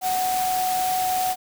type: tone in noise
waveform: sine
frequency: 741 Hz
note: F#5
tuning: 2 cents sharp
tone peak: -21 dBFS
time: 0.01-1.36 s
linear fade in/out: 50 ms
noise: white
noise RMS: -30 dBFS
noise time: 0.01-1.36 s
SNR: +6 dB
effects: none